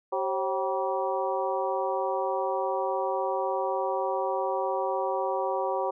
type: harmonic tone with a mistuned harmonic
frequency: 192 Hz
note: G3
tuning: 36 cents flat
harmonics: 2 / 3 / 4 / 5 / 6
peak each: -32 / -30 / -32 / -32 / -37 dBFS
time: 0.12-5.91 s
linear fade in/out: 10 ms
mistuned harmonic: 3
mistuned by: -110 cents
effects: none